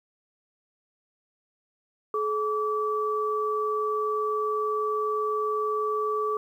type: tone pair together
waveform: sine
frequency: 427 / 1154 Hz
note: G#4 / D6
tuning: +48 / -31 cents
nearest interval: octave + perfect fourth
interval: 1721 cents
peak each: -27 dBFS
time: 2.14-6.37 s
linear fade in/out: 2 ms
effects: 10-bit